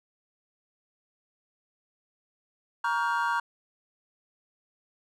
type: chord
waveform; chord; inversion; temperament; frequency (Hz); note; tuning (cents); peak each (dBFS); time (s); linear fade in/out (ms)
triangle; G half-diminished seventh; first; just; 940.8 / 1128.9 / 1411.2 / 1568; Bb5 / Db6 / F6 / G6; +16 / +31 / +18 / 0; -26 / -30 / -30 / -31; 2.84-3.4; 5
effects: none